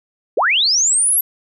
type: linear sweep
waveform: sine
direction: up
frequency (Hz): 340.6 to 11740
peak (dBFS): -12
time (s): 0.37-1.21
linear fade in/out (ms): 5
effects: none

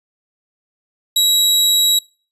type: tone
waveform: sawtooth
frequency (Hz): 3868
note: B7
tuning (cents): -37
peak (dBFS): -8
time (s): 1.16-1.99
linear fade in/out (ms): 5
effects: noise-tail reverb RT60 0.4 s tail -24 dB re dry + resampled to 32000 Hz

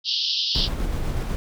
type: band-pass noise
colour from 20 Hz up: white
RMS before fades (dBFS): -24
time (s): 0.04-0.69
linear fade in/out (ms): 50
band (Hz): 2900 to 5200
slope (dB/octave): 96
type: noise with tremolo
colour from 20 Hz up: brown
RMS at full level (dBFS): -24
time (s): 0.55-1.36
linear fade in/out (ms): 0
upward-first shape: square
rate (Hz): 8.1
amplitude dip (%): 25
effects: none

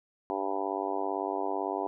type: harmonic tone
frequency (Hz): 97.9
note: G2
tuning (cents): -2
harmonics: 3 / 4 / 5 / 6 / 7 / 8 / 9 / 10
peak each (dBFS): -38 / -35 / -40 / -41 / -36 / -37 / -38 / -39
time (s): 0.3-1.87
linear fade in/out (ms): 0
effects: none

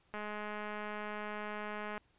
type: click train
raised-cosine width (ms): 0.5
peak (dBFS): -27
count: 387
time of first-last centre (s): 0.14-1.978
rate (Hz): 210
effects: pink hiss -71 dBFS RMS until 2.18 s + resampled to 8000 Hz

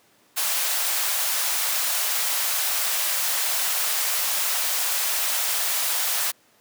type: high-pass noise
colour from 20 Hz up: white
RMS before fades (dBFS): -24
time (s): 0.36-6.32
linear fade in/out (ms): 20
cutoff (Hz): 590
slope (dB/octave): 24
effects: pink hiss -59 dBFS RMS until 6.6 s + high-pass 200 Hz 12 dB/octave

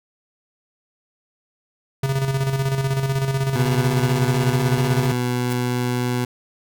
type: tone with tremolo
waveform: square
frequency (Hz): 135.1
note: C#3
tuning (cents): -44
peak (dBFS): -18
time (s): 2.03-5.12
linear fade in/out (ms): 5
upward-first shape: square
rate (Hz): 16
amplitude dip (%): 50
type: tone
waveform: 20% pulse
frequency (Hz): 123.47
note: B2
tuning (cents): 0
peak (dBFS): -15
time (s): 3.55-6.25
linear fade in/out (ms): 5
type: noise with exponential growth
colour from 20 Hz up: white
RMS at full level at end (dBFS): -28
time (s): 5.44-5.53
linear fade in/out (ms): 5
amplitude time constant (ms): 18
effects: none

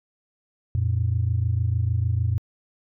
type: tone pair together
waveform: sine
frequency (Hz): 88.9 / 115.52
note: F2 / A#2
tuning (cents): +31 / -15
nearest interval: perfect fourth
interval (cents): 454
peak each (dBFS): -22 / -22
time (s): 0.75-2.38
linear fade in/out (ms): 0
effects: tanh soft clip ceiling -13 dBFS

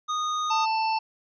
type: tone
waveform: square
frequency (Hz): 1237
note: D#6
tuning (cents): -10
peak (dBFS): -26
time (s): 0.08-0.66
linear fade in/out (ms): 20
type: harmonic tone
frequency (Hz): 886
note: A5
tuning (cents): +12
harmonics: 1 / 3 / 5 / 6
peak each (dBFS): -23 / -33 / -37 / -39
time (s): 0.5-0.99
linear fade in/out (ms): 10
effects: resampled to 16000 Hz

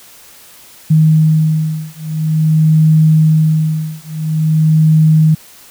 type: beating tone pair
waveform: sine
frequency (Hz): 156.6 / 157.08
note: D#3 / D#3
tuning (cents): +11 / +17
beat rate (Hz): 0.48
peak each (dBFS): -11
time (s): 0.9-5.35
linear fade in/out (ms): 10
effects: white hiss -40 dBFS RMS until 5.7 s

